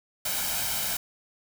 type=noise with comb filter; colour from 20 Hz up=white; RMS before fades=-29 dBFS; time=0.25-0.97 s; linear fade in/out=5 ms; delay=1.3 ms; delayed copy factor=+0.6; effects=none